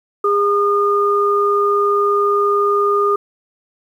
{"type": "tone pair together", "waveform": "sine", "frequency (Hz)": [407.3, 1218.7], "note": ["G#4", "D#6"], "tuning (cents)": [-34, -36], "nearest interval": "octave + perfect fifth", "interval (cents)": 1898, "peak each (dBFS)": -15, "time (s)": [0.24, 3.16], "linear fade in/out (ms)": 5, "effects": ["8-bit"]}